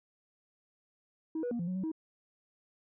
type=tone with pitch steps; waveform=sine; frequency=318.9 / 487 / 237.2 / 172.1 / 183.6 / 188.6 / 318.8 Hz; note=D#4 / B4 / A#3 / F3 / F#3 / F#3 / D#4; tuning=+43 / -24 / +30 / -25 / -13 / +33 / +42 cents; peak=-30 dBFS; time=1.35-1.917 s; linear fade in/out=5 ms; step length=81 ms; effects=tanh soft clip ceiling -30 dBFS